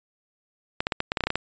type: clicks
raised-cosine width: 0.3 ms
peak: -8 dBFS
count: 11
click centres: 0.805 / 0.869 / 0.922 / 1.004 / 1.119 / 1.172 / 1.207 / 1.238 / 1.27 / 1.304 / 1.356 s
effects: resampled to 16000 Hz